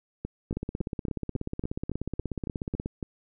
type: two click trains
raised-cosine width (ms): 3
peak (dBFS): -19 / -18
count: 11 / 40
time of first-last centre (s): 0.25-3.028 / 0.51-2.859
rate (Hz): 3.6 / 16.6
effects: none